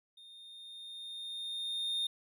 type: tone with level ramp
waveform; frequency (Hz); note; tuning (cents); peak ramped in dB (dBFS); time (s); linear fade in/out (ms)
triangle; 3657; A#7; -34; -51 to -29; 0.17-2.07; 5
effects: none